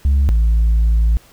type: tone pair in turn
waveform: sine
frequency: 69.3 / 55.65 Hz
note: C#2 / A1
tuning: 0 / +20 cents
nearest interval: major third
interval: 380 cents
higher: first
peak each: -8 dBFS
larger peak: neither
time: 0.05-0.29 / 0.29-1.17 s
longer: second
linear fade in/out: 0 ms
effects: tanh soft clip ceiling -9 dBFS + pink hiss -48 dBFS RMS until 1.32 s